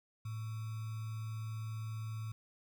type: tone with sample-and-hold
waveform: sine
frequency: 110 Hz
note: A2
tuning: in tune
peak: -38 dBFS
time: 0.25-2.32 s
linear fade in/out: 5 ms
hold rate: 1225 Hz
effects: none